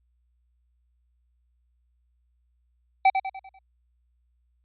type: tone with echo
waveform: square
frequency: 769 Hz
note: G5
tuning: 33 cents flat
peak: -15 dBFS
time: 3.05-3.1 s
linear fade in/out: 5 ms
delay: 98 ms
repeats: 5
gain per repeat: -7 dB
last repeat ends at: 3.59 s
effects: added 60 Hz sine -65 dBFS peak until 4.64 s + resampled to 8000 Hz